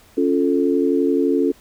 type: chord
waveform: sine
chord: Db augmented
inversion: none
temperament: equal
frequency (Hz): 277.2 / 349.2 / 440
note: Db4 / F4 / A4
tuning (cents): 0 / 0 / 0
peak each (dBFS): -18 / -20 / -20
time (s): 0.17-1.52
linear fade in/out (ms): 10
effects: pink hiss -51 dBFS RMS until 1.6 s